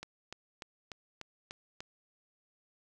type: click train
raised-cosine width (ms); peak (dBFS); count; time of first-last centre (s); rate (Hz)
0.2; -25; 7; 0.03-1.805; 3.38
effects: none